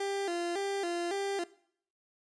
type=tone with vibrato; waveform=30% pulse; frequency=370 Hz; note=F#4; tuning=in tune; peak=-29 dBFS; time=0-1.44 s; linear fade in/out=5 ms; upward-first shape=square; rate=1.8 Hz; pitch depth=120 cents each way; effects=noise-tail reverb RT60 0.6 s tail -19 dB re dry + resampled to 22050 Hz